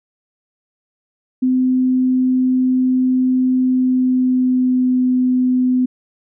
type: tone with pitch glide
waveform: sine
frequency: 256 to 253.1 Hz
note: C4 to B3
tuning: -38 to +43 cents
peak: -12 dBFS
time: 1.42-5.86 s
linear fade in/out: 10 ms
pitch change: -19 cents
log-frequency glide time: 3.57-5.02 s
effects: none